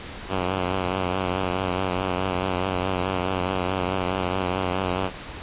5% pulse tone with vibrato, 92.5 Hz, F#2, in tune, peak -12 dBFS, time 0.28-5.11 s, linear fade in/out 50 ms, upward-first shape triangle, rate 4.7 Hz, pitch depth 72 cents each way, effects pink hiss -37 dBFS RMS until 5.42 s + resampled to 8000 Hz

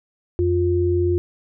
sine tone pair together, 88.05 / 352.2 Hz, F2 / F4, +15 / +15 cents, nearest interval 2 octaves, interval 2400 cents, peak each -20 / -18 dBFS, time 0.39-1.18 s, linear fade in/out 0 ms, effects none

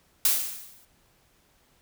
blue noise with exponential decay, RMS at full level -19 dBFS, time 0.25-0.85 s, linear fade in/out 2 ms, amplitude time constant 130 ms, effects pink hiss -64 dBFS RMS until 1.81 s

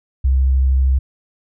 sine tone with vibrato, 65.9 Hz, C2, 13 cents sharp, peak -11 dBFS, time 0.24-0.99 s, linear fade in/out 10 ms, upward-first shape square, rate 13 Hz, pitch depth 10 cents each way, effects none

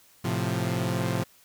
sawtooth chord, F major, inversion first, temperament equal, 110 / 130.81 / 174.61 Hz, A2 / C3 / F3, 0 / 0 / 0 cents, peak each -26 dBFS, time 0.24-1.24 s, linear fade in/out 10 ms, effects white hiss -58 dBFS RMS until 1.44 s

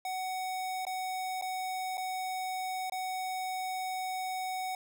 square tone with dropouts, 747 Hz, F#5, 16 cents sharp, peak -34 dBFS, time 0.05-4.75 s, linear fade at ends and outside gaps 2 ms, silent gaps 0.852-0.867 / 1.413-1.422 / 1.972-1.978 / 2.898-2.921 s, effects none

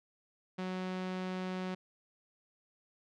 sawtooth tone with low-pass filter, 185 Hz, F#3, in tune, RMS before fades -38 dBFS, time 0.58-1.75 s, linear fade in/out 10 ms, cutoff 3900 Hz, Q 0.82, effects none

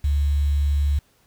sine tone with quantisation, 71.9 Hz, D2, 36 cents flat, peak -17 dBFS, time 0.04-0.99 s, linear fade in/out 5 ms, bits 7, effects pink hiss -61 dBFS RMS until 1.26 s

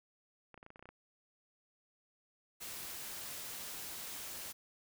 clicks, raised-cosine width 0.5 ms, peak -38 dBFS, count 10, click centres 0.543 / 0.577 / 0.629 / 0.664 / 0.704 / 0.759 / 0.794 / 0.826 / 0.856 / 0.89 s
white noise, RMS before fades -45 dBFS, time 2.6-4.53 s, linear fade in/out 20 ms
effects none

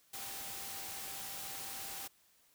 sine tone in noise, 784 Hz, G5, in tune, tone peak -54 dBFS, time 0.13-2.08 s, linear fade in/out 10 ms, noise white, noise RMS -44 dBFS, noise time 0.13-2.08 s, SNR -13 dB, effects white hiss -69 dBFS RMS until 2.54 s

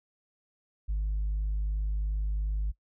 sine tone, 51.4 Hz, G#1, 17 cents flat, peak -25 dBFS, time 0.88-2.72 s, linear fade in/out 20 ms, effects noise-tail reverb RT60 0.1 s tail -21 dB re dry + tanh soft clip ceiling -25 dBFS

